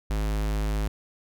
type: tone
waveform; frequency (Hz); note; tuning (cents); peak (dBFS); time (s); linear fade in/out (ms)
square; 52.4; G#1; +16; -25; 0.1-0.88; 5
effects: none